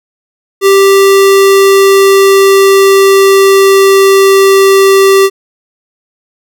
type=tone with pitch glide; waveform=square; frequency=392 to 389.5 Hz; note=G4 to G4; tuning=0 to -11 cents; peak=-3 dBFS; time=0.61-5.3 s; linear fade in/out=50 ms; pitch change=-11 cents; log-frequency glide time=0.89-4.99 s; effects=none